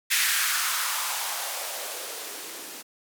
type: noise with band-pass filter sweep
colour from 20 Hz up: violet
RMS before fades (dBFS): -29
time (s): 0.1-2.83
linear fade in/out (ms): 20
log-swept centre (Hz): 1900 to 270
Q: 2.4
effects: none